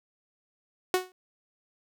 sawtooth tone with exponential decay, 368.4 Hz, F#4, 7 cents flat, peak -15 dBFS, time 0.94-1.12 s, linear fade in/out 1 ms, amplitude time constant 37 ms, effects none

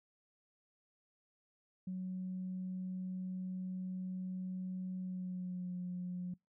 sine tone with pitch glide, 185 to 179.63 Hz, F#3 to F3, 0 to +49 cents, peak -37 dBFS, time 1.87-6.34 s, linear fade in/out 5 ms, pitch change -51 cents, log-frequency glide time 4.99-5.75 s, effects noise-tail reverb RT60 0.2 s tail -26 dB re dry + tanh soft clip ceiling -33 dBFS

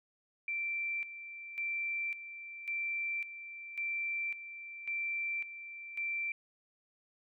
sine tone with tremolo, 2347 Hz, D7, 2 cents flat, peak -33 dBFS, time 0.48-6.32 s, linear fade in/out 2 ms, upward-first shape square, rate 0.91 Hz, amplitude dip 70%, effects none

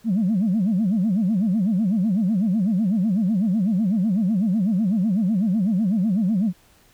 sine tone with vibrato, 201.6 Hz, G3, 49 cents sharp, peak -16 dBFS, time 0.04-6.53 s, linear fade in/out 50 ms, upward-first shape sine, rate 8 Hz, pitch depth 240 cents each way, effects tanh soft clip ceiling -14 dBFS + pink hiss -56 dBFS RMS until 6.93 s

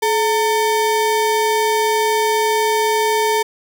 square ring-modulated tone, 672 Hz, E5, 33 cents sharp, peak -12 dBFS, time 0.02-3.43 s, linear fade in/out 10 ms, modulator 243 Hz, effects none

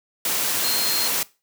sine tone in noise, 4210 Hz, C8, 10 cents sharp, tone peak -24 dBFS, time 0.64-1.08 s, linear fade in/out 2 ms, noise white, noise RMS -23 dBFS, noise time 0.25-1.23 s, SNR -4 dB, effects noise-tail reverb RT60 0.3 s tail -21 dB re dry + high-pass 150 Hz 12 dB/octave

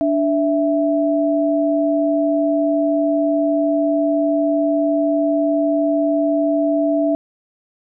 sine tone pair together, 292.8 / 659.3 Hz, D4 / E5, -5 / 0 cents, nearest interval octave + major second, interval 1405 cents, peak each -17 dBFS, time 0.01-7.15 s, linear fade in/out 0 ms, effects none

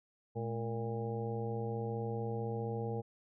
harmonic tone with a mistuned harmonic, 115.5 Hz, A#2, 16 cents flat, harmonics 1 / 2 / 3 / 4 / 5 / 6 / 7, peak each -38 / -43 / -48 / -39 / -50 / -54 / -45 dBFS, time 0.35-3.02 s, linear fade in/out 20 ms, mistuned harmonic 2, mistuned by -110 cents, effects none

